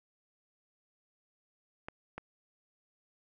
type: clicks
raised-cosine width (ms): 0.5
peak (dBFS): -25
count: 2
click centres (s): 1.885 / 2.18
effects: none